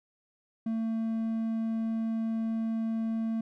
triangle tone, 224.6 Hz, A3, 36 cents sharp, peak -26 dBFS, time 0.66-3.41 s, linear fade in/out 5 ms, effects none

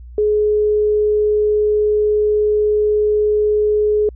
sine tone, 421.8 Hz, G#4, 27 cents sharp, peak -12 dBFS, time 0.18-4.09 s, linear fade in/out 2 ms, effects added 60 Hz sine -33 dBFS peak until 4.15 s

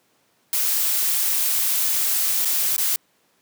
blue noise with dropouts, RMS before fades -21 dBFS, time 0.53-2.96 s, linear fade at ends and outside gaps 1 ms, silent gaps 2.449-2.454 / 2.764-2.78 s, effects pink hiss -63 dBFS RMS until 3.41 s + high-pass 200 Hz 12 dB/octave

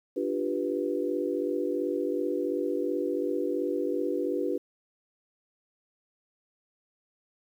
sine chord, G dominant seventh, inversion second, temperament equal with one note detuned, 293.7 / 349.2 / 392 / 491.9 Hz, D4 / F4 / G4 / B4, 0 / 0 / 0 / -7 cents, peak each -32 dBFS, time 0.16-4.58 s, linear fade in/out 10 ms, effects 10-bit

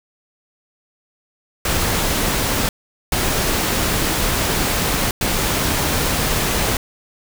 pink noise bursts at uneven times, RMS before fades -19 dBFS, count 3, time 1.65-2.69 / 3.12-5.11 / 5.21-6.77 s, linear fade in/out 2 ms, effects none

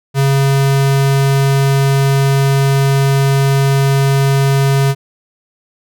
square tone, 137.3 Hz, C#3, 16 cents flat, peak -10 dBFS, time 0.14-4.95 s, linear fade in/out 50 ms, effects none

